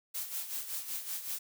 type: noise with tremolo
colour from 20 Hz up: blue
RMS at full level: -36 dBFS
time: 0.14-1.39 s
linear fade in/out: 10 ms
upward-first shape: sine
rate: 5.3 Hz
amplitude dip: 65%
effects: none